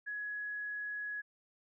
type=tone; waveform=sine; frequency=1679 Hz; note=G#6; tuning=18 cents sharp; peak=-37 dBFS; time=0.06-1.22 s; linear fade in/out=20 ms; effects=none